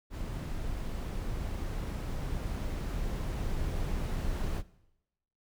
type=noise with level ramp; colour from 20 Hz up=brown; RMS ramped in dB=-36 to -32 dBFS; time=0.1-4.63 s; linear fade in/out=50 ms; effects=noise-tail reverb RT60 0.9 s tail -20 dB re dry